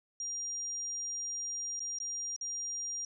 sine tone with dropouts, 5700 Hz, F8, 34 cents sharp, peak -35 dBFS, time 0.2-3.05 s, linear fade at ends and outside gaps 2 ms, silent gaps 1.795-1.803 / 1.987-2.001 / 2.363-2.411 s, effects none

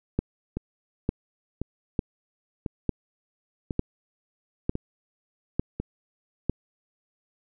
two click trains, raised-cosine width 3 ms, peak -16 / -10 dBFS, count 6 / 8, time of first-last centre 0.57-5.8 / 0.19-6.496 s, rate 0.956 / 1.11 Hz, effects none

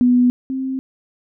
sine tone pair in turn, 246.9 / 263.7 Hz, B3 / C4, 0 / +14 cents, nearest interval minor second, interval 114 cents, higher second, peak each -10 / -20 dBFS, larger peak first, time 0.01-0.3 / 0.5-0.79 s, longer neither, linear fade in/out 0 ms, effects none

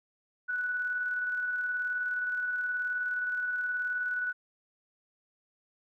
sine tone with tremolo, 1480 Hz, F#6, in tune, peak -28 dBFS, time 0.48-4.33 s, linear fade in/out 20 ms, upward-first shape square, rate 19 Hz, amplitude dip 25%, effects none

